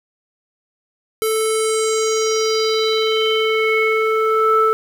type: tone with low-pass filter sweep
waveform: square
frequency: 439.5 Hz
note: A4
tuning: 2 cents flat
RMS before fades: -17 dBFS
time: 1.22-4.73 s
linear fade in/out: 0 ms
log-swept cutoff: 12000 to 1200 Hz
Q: 4.7
effects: 7-bit